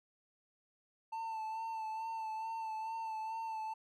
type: tone with vibrato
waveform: triangle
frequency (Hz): 889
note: A5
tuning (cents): +18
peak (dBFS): -36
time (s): 1.12-3.74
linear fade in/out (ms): 10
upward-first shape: sine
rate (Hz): 2.3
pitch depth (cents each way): 30
effects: none